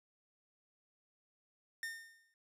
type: tone with exponential decay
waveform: 45% pulse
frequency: 1820 Hz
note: A#6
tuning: 42 cents flat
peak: -37 dBFS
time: 1.83-2.34 s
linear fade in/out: 1 ms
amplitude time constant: 110 ms
effects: resampled to 32000 Hz

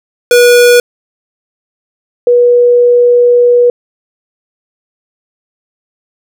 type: tone pair in turn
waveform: square / sine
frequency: 485.1 / 485.1 Hz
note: B4 / B4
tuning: -31 / -31 cents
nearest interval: unison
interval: 0 cents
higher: neither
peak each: -3 dBFS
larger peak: neither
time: 0.31-0.8 / 2.27-3.7 s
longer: second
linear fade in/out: 2 ms
effects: none

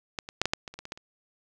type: clicks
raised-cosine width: 0.2 ms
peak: -14 / -22 / -6 / -8 / -7 / -21 / -27 / -22 / -23 / -17 / -29 dBFS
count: 11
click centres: 0.188 / 0.289 / 0.416 / 0.456 / 0.535 / 0.678 / 0.74 / 0.79 / 0.854 / 0.921 / 0.975 s
effects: none

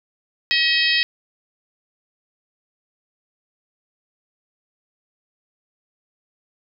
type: harmonic tone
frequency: 638 Hz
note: D#5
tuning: 43 cents sharp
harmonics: 3 / 4 / 5 / 6 / 7 / 8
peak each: -21 / -22 / -23 / -24 / -24 / -25 dBFS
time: 0.51-1.03 s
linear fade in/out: 0 ms
effects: none

